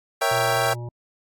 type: chord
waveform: 25% pulse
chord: A# diminished seventh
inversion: none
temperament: equal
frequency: 466.2 / 554.4 / 659.3 / 784 Hz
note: A#4 / C#5 / E5 / G5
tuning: 0 / 0 / 0 / 0 cents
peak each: -24 / -22 / -21 / -20 dBFS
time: 0.21-0.74 s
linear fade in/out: 10 ms
type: harmonic tone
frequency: 119.7 Hz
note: A#2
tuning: 46 cents sharp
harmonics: 1 / 3 / 5 / 7 / 8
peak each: -30 / -40 / -44 / -47 / -48 dBFS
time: 0.31-0.89 s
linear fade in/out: 5 ms
effects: AAC 64 kbps